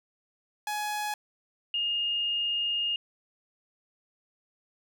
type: tone pair in turn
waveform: sawtooth / sine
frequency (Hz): 840 / 2838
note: G#5 / F7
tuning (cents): +19 / +27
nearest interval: octave + major sixth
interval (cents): 2108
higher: second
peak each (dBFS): -26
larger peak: neither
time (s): 0.67-1.14 / 1.74-2.96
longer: second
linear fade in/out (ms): 2
effects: none